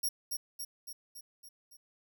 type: tone with echo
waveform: 5% pulse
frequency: 5588 Hz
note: F8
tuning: in tune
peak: -24 dBFS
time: 0.03-0.09 s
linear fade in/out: 10 ms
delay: 280 ms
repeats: 6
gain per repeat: -4 dB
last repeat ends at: 1.77 s
effects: none